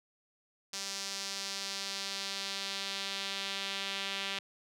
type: tone with band-pass filter sweep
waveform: sawtooth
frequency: 196 Hz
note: G3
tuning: in tune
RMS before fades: -38 dBFS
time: 0.73-4.39 s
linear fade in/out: 5 ms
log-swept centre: 5500 to 3200 Hz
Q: 1.9
effects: none